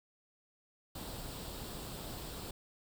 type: noise with comb filter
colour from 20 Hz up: pink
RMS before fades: -44 dBFS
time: 0.95-2.51 s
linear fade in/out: 5 ms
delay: 0.24 ms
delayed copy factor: +0.5
effects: none